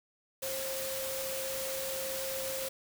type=tone in noise; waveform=sine; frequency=532 Hz; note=C5; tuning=29 cents sharp; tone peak=-37 dBFS; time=0.42-2.69 s; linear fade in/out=10 ms; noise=white; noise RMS=-38 dBFS; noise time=0.42-2.69 s; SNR=-2 dB; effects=none